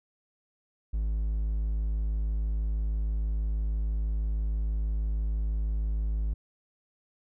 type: tone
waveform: triangle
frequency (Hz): 53.1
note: G#1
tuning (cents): +39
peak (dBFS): -24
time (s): 0.93-6.34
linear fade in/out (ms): 10
effects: none